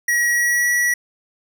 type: tone with pitch glide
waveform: square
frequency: 1911 to 1935.4 Hz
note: A#6 to B6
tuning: +43 to -36 cents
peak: -16 dBFS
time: 0.08-0.94 s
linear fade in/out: 5 ms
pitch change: +21 cents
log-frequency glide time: 0.3-0.69 s
effects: none